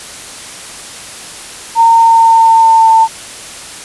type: tone with pitch glide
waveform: sine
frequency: 916 to 895.6 Hz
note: A#5 to A5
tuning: -31 to +30 cents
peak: -3 dBFS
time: 1.75-3.08 s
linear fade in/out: 50 ms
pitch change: -39 cents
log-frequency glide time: 1.93-2.89 s
effects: white hiss -28 dBFS RMS until 3.84 s + resampled to 24000 Hz